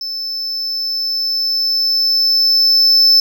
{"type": "tone with level ramp", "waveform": "triangle", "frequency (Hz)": 5270, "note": "E8", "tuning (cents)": -1, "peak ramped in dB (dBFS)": [-20, -5], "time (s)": [0.01, 3.2], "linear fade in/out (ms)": 2, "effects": []}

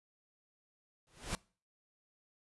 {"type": "noise with exponential growth", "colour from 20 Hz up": "pink", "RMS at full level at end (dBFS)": -34, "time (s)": [1.07, 1.35], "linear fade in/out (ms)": 0, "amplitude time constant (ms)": 60, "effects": ["noise-tail reverb RT60 0.4 s tail -24 dB re dry", "resampled to 24000 Hz"]}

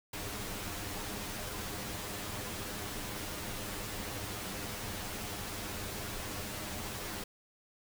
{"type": "noise with comb filter", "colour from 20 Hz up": "pink", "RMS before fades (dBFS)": -40, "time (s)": [0.13, 7.24], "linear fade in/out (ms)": 5, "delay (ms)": 9.8, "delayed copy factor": 0.6, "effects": []}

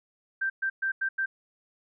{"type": "tone bursts at uneven times", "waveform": "sine", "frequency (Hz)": 1568, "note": "G6", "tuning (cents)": 0, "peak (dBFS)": -25, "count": 5, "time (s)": [[0.41, 0.5], [0.62, 0.7], [0.82, 0.92], [1.01, 1.09], [1.18, 1.26]], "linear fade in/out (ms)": 10, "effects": []}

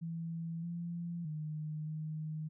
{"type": "tone with pitch steps", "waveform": "sine", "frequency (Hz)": [165.5, 171, 153.6, 155.5], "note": ["E3", "F3", "D#3", "D#3"], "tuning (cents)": [7, -36, -22, -1], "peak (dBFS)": -37, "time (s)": [0.01, 2.49], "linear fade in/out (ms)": 20, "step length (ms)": 620, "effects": []}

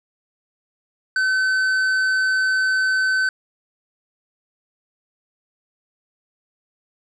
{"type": "tone with tanh clipping", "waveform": "sine", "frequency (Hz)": 1525, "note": "G6", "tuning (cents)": -48, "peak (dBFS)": -18, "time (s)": [1.16, 3.29], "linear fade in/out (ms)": 2, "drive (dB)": 8, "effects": []}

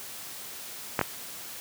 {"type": "clicks", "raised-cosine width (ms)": 0.5, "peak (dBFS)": -8, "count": 2, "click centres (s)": [0.992, 1.013], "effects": ["white hiss -41 dBFS RMS until 1.6 s", "high-pass 80 Hz 12 dB/octave"]}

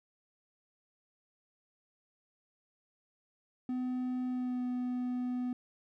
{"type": "tone with pitch glide", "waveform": "triangle", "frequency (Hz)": [252.4, 248.8], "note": ["B3", "B3"], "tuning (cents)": [38, 13], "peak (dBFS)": -30, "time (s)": [3.69, 5.53], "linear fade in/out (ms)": 2, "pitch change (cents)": -25, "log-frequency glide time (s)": [4.28, 4.63], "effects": []}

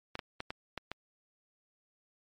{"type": "clicks", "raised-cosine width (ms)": 0.3, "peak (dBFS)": -21, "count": 6, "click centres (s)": [0.154, 0.192, 0.404, 0.505, 0.777, 0.916], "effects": ["MP3 64 kbps"]}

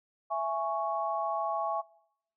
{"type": "chord", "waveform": "sine", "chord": "C# minor", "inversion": "first", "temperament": "just", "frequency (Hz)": [665.2, 831.5, 1108.7], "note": ["E5", "G#5", "C#6"], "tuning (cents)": [16, 2, 0], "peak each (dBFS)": -33, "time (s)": [0.3, 1.82], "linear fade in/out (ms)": 20, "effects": ["noise-tail reverb RT60 0.8 s tail -24 dB re dry"]}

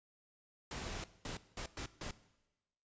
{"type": "noise bursts at uneven times", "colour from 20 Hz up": "pink", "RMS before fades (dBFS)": -43, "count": 5, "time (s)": [[0.71, 1.04], [1.25, 1.37], [1.57, 1.66], [1.77, 1.86], [2.01, 2.11]], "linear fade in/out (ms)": 2, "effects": ["noise-tail reverb RT60 1.0 s tail -17 dB re dry", "resampled to 16000 Hz"]}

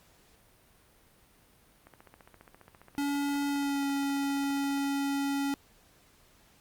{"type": "click train", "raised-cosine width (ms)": 0.5, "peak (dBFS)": -36, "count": 45, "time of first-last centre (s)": [1.87, 4.843], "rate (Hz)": 14.8}
{"type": "tone with pitch glide", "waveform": "square", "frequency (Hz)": [284, 279.1], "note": ["C#4", "C#4"], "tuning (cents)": [42, 12], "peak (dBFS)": -29, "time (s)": [2.98, 5.54], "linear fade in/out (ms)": 0, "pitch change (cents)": -30, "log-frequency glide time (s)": [3.49, 3.85]}
{"effects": ["pink hiss -62 dBFS RMS until 6.6 s", "Opus 48 kbps"]}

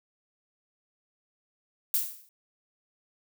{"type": "noise with exponential decay", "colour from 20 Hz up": "violet", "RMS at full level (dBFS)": -23, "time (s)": [1.94, 2.29], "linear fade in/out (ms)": 1, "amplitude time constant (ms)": 76, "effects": []}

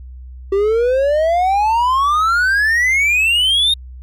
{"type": "exponential sweep", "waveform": "triangle", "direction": "up", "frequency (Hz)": [385.3, 3734], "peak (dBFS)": -10, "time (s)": [0.52, 3.74], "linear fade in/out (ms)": 5, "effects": ["added 63 Hz sine -31 dBFS peak until 4.02 s"]}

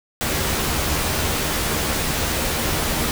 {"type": "noise with comb filter", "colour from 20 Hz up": "pink", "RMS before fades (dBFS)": -22, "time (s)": [0.21, 3.11], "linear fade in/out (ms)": 0, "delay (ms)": 13, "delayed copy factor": 0.5, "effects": []}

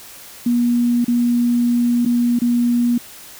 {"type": "tone with dropouts", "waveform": "sine", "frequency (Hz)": 240, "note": "B3", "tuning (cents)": -49, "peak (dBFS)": -13, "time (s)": [0.46, 2.98], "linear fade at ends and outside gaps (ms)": 5, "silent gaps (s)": [[1.046, 1.08], [2.051, 2.059], [2.39, 2.417]], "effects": ["white hiss -39 dBFS RMS until 3.39 s"]}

